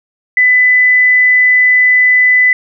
sine tone, 2000 Hz, B6, 21 cents sharp, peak -5 dBFS, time 0.37-2.53 s, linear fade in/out 2 ms, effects none

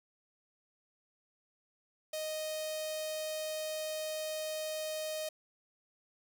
sawtooth tone with notch filter, 622.3 Hz, D#5, in tune, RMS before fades -38 dBFS, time 2.13-5.29 s, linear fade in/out 5 ms, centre 1400 Hz, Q 0.61, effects none

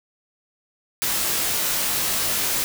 white noise with comb filter, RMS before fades -23 dBFS, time 1.02-2.64 s, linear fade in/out 0 ms, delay 20 ms, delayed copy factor -0.85, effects none

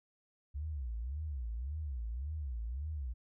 sine tone with vibrato, 66.1 Hz, C2, 18 cents sharp, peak -36 dBFS, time 0.54-3.14 s, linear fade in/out 20 ms, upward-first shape sine, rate 1.8 Hz, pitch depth 300 cents each way, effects none

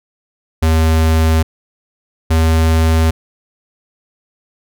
square tone pair in turn, 80.2 / 80.66 Hz, E2 / E2, -47 / -37 cents, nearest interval unison, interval 10 cents, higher second, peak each -10 dBFS, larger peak neither, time 0.62-1.43 / 2.3-3.11 s, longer neither, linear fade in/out 10 ms, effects none

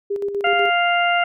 sine tone with tremolo, 402.6 Hz, G4, 46 cents sharp, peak -19 dBFS, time 0.1-0.7 s, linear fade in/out 10 ms, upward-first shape square, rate 8.1 Hz, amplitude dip 50%
harmonic tone, 698.5 Hz, F5, in tune, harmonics 1 / 2 / 3 / 4, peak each -18 / -21 / -23 / -24 dBFS, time 0.44-1.24 s, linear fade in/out 5 ms
effects none

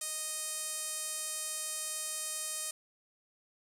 sawtooth tone with band-pass filter, 622.3 Hz, D#5, in tune, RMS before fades -38 dBFS, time 0.01-2.71 s, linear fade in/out 5 ms, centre 8900 Hz, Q 2.6, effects none

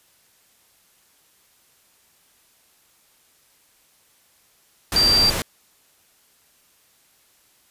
sine tone in noise, 4705 Hz, D8, 2 cents sharp, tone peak -14 dBFS, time 4.96-5.3 s, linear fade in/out 2 ms, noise pink, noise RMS -24 dBFS, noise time 4.92-5.42 s, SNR +7 dB, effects white hiss -59 dBFS RMS until 7.7 s + resampled to 32000 Hz

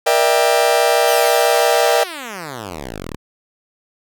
40% pulse chord, E half-diminished seventh, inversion second, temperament just, 474.7 / 593.3 / 659.3 / 791.1 Hz, Bb4 / D5 / E5 / G5, +31 / +18 / 0 / +16 cents, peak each -17 dBFS, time 0.06-2.04 s, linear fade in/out 10 ms
5% pulse exponential sweep, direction down, 3268 to 33.24 Hz, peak -16 dBFS, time 1.07-3.16 s, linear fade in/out 10 ms
effects none

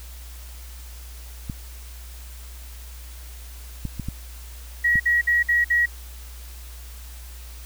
clicks, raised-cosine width 5 ms, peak -16 dBFS, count 5, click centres 1.498 / 3.853 / 3.997 / 4.086 / 4.956 s
sine tone bursts, 1910 Hz, A#6, 42 cents sharp, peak -16 dBFS, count 5, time 4.84-5.86 s, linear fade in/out 10 ms, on 160 ms, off 55 ms
effects added 60 Hz sine -37 dBFS peak until 7.65 s + white hiss -46 dBFS RMS until 7.65 s

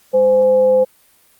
sine tone with frequency modulation, 516 Hz, C5, 24 cents flat, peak -9 dBFS, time 0.13-0.85 s, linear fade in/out 20 ms, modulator 314 Hz, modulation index 0.25, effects white hiss -53 dBFS RMS until 1.39 s + Opus 48 kbps

